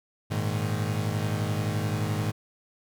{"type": "chord", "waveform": "35% pulse", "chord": "Ab suspended second", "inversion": "none", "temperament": "equal with one note detuned", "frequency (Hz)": [103.83, 115.4, 155.56], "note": ["Ab2", "Bb2", "Eb3"], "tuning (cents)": [0, -17, 0], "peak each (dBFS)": [-27, -30, -30], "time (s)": [0.3, 2.32], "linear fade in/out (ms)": 20, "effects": []}